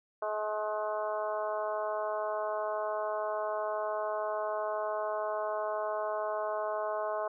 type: harmonic tone with a mistuned harmonic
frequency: 213 Hz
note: G#3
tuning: 44 cents sharp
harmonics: 2 / 3 / 4 / 5 / 6 / 7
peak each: -40 / -33 / -40 / -38 / -43 / -46 dBFS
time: 0.22-7.28 s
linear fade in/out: 5 ms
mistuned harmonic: 6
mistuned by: -15 cents
effects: none